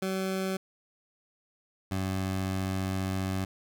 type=tone pair in turn; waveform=20% pulse; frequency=189.9 / 94.95 Hz; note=F#3 / F#2; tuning=+45 / +45 cents; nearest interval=octave; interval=1200 cents; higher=first; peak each=-24 dBFS; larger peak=neither; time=0.02-0.57 / 1.91-3.45 s; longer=second; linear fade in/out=5 ms; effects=none